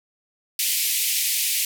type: band-pass noise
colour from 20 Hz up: white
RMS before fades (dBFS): -23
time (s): 0.59-1.65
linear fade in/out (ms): 2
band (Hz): 2100 to 16000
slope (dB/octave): 48
effects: none